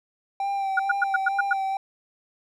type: tone with vibrato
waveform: triangle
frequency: 784 Hz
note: G5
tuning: in tune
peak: -22 dBFS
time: 0.4-1.77 s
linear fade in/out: 2 ms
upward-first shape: sine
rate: 2.2 Hz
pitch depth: 28 cents each way
type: tone bursts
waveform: sine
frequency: 1439 Hz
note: F#6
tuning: 49 cents flat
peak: -17 dBFS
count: 7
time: 0.77-1.532 s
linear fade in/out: 5 ms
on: 24 ms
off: 99 ms
effects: none